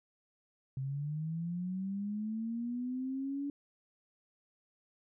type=linear sweep; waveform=sine; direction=up; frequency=130.81 to 286 Hz; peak=-34 dBFS; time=0.77-3.5 s; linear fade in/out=2 ms; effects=none